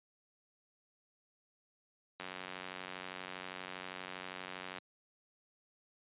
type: click train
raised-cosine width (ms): 0.3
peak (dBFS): -26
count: 240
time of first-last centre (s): 2.2-4.784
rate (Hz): 92.5
effects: high-pass 150 Hz 12 dB/octave + resampled to 8000 Hz